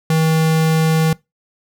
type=tone; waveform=square; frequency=159.8 Hz; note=D#3; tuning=47 cents sharp; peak=-13 dBFS; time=0.1-1.13 s; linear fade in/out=2 ms; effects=noise-tail reverb RT60 0.2 s tail -22 dB re dry